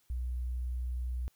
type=tone with sample-and-hold; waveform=sine; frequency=61.74 Hz; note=B1; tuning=in tune; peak=-32 dBFS; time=0.1-1.28 s; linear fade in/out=0 ms; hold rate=11025 Hz; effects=white hiss -71 dBFS RMS until 1.35 s